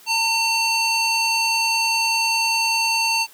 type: tone with band-pass filter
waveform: square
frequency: 905 Hz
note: A5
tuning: 48 cents sharp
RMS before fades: -20 dBFS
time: 0.06-3.27 s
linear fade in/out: 50 ms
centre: 4100 Hz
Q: 1.2
effects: white hiss -48 dBFS RMS until 3.33 s + high-pass 200 Hz 12 dB/octave